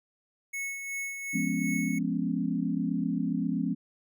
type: tone with tremolo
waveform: square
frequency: 2200 Hz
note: C#7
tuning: 14 cents flat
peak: -32 dBFS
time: 0.53-1.99 s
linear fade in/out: 10 ms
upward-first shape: sine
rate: 2.7 Hz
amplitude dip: 45%
type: chord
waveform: sine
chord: C# dominant seventh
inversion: first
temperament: just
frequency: 173.24 / 207.9 / 249.5 / 277.2 Hz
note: E#3 / G#3 / B3 / C#4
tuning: -14 / +2 / +18 / 0 cents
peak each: -32 dBFS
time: 1.33-3.75 s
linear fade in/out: 20 ms
effects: none